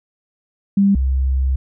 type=tone pair in turn; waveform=sine; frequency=198.4 / 65.98 Hz; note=G3 / C2; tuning=+21 / +15 cents; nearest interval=octave + perfect fifth; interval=1906 cents; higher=first; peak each=-10 / -14 dBFS; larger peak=first; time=0.77-0.95 / 0.95-1.56 s; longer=second; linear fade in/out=5 ms; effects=none